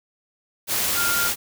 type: tone in noise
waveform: sine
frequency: 1401 Hz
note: F6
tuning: 5 cents sharp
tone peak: -23 dBFS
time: 0.94-1.31 s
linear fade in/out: 50 ms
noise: white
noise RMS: -23 dBFS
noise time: 0.67-1.36 s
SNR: -3 dB
effects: none